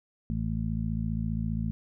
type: harmonic tone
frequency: 55 Hz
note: A1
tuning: in tune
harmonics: 1 / 2 / 3 / 4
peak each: -33 / -33 / -33 / -33 dBFS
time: 0.3-1.71 s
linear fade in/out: 0 ms
effects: none